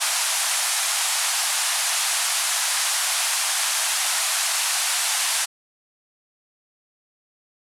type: band-pass noise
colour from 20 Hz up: white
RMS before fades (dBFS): -23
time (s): 0-5.46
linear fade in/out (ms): 20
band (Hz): 670 to 11000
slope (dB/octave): 48
effects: none